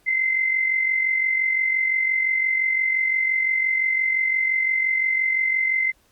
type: tone with amplitude modulation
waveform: sine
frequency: 2070 Hz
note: C7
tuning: 19 cents flat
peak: -16 dBFS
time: 0.06-5.92 s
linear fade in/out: 20 ms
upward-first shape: sine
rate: 45.8 Hz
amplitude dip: 55%
effects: pink hiss -61 dBFS RMS until 6.11 s + Opus 48 kbps